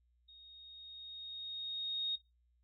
sine tone with level ramp, 3729 Hz, A#7, in tune, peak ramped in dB -55 to -32 dBFS, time 0.28-2.16 s, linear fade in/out 10 ms, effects noise-tail reverb RT60 0.2 s tail -19 dB re dry + added 60 Hz sine -70 dBFS peak until 2.63 s

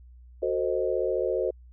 sine chord, F# diminished seventh, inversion none, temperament equal with one note detuned, 370 / 448.5 / 523.3 / 622.3 Hz, F#4 / A4 / C5 / Eb5, 0 / +33 / 0 / 0 cents, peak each -29 / -30 / -28 / -32 dBFS, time 0.42-1.51 s, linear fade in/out 10 ms, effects added 61 Hz sine -47 dBFS peak until 1.72 s

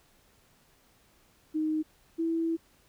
sine tone pair in turn, 311.1 / 329 Hz, D#4 / E4, 0 / -3 cents, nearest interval minor second, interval 97 cents, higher second, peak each -26 dBFS, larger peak neither, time 1.54-1.83 / 2.18-2.57 s, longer second, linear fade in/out 20 ms, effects pink hiss -64 dBFS RMS until 2.88 s

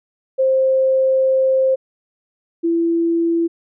sine tone pair in turn, 527 / 335.1 Hz, C5 / E4, +12 / +29 cents, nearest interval minor sixth, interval 783 cents, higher first, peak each -12 / -14 dBFS, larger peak first, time 0.38-1.76 / 2.63-3.48 s, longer first, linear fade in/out 20 ms, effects none

